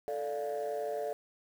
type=chord; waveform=sine; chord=D minor; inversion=second; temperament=equal; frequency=440 / 587.3 / 698.5 Hz; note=A4 / D5 / F5; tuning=0 / 0 / 0 cents; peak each=-35 / -35 / -37 dBFS; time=0.08-1.13 s; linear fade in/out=0 ms; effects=tanh soft clip ceiling -28 dBFS + 9-bit